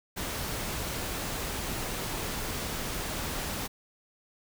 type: noise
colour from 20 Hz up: pink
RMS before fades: -34 dBFS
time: 0.16-3.68 s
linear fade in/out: 20 ms
effects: none